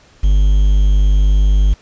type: tone with quantisation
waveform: triangle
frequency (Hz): 49.93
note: G1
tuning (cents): +33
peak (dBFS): -6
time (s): 0.23-1.74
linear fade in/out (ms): 10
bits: 6
effects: pink hiss -48 dBFS RMS until 1.81 s + resampled to 16000 Hz